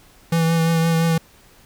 square tone with vibrato, 164.81 Hz, E3, in tune, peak -16 dBFS, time 0.32-1.18 s, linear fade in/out 5 ms, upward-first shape triangle, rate 5.8 Hz, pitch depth 24 cents each way, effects pink hiss -51 dBFS RMS until 1.65 s

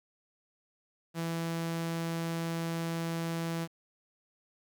sawtooth tone, 166 Hz, E3, 12 cents sharp, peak -28 dBFS, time 1.14-3.68 s, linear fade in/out 50 ms, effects 10-bit

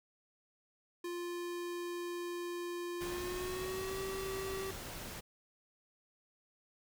square tone with pitch glide, 349.2 to 385.2 Hz, F4 to G4, 0 to -30 cents, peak -39 dBFS, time 1.04-4.71 s, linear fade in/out 5 ms, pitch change +170 cents, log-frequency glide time 3.01-3.98 s
pink noise, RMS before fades -45 dBFS, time 3-5.21 s, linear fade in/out 20 ms
effects none

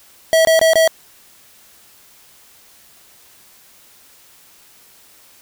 square tone bursts, 648 Hz, E5, 30 cents flat, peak -10 dBFS, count 4, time 0.33-0.876 s, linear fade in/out 0 ms, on 120 ms, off 22 ms, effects white hiss -48 dBFS RMS until 5.41 s

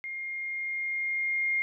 sine tone with level ramp, 2126 Hz, C7, 27 cents sharp, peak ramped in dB -34 to -24 dBFS, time 0.04-1.62 s, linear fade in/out 0 ms, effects none

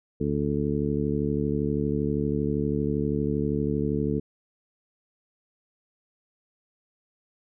harmonic tone, 72.6 Hz, D2, 19 cents flat, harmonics 1 / 2 / 3 / 4 / 5 / 6, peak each -34 / -29 / -29 / -30 / -34 / -30 dBFS, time 0.2-4.2 s, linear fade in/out 10 ms, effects none

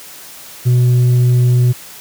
sine tone with tanh clipping, 123.47 Hz, B2, in tune, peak -8 dBFS, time 0.65-1.73 s, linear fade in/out 20 ms, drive 3 dB, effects white hiss -35 dBFS RMS until 2 s + high-pass 80 Hz 12 dB/octave

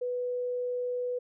sine tone, 493.9 Hz, B4, in tune, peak -29 dBFS, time 0.01-1.19 s, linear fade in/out 10 ms, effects none

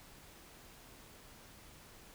silence, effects pink hiss -57 dBFS RMS until 2.14 s

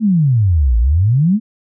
sine exponential two-way sweep, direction down then up, 230 to 54.3 to 230 Hz, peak -9 dBFS, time 0-1.4 s, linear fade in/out 50 ms, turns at 0.78 s, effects none

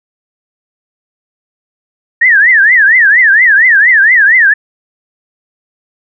sine tone with vibrato, 1800 Hz, A6, 39 cents sharp, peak -3 dBFS, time 2.21-4.54 s, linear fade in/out 10 ms, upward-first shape triangle, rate 4.3 Hz, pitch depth 270 cents each way, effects none

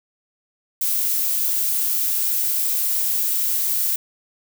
violet noise with high-pass filter sweep, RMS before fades -21 dBFS, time 0.81-3.96 s, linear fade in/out 5 ms, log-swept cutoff 220 to 390 Hz, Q 4.2, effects none

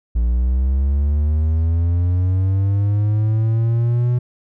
triangle linear sweep, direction up, 57 to 123.47 Hz, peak -12 dBFS, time 0.15-4.19 s, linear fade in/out 10 ms, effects none

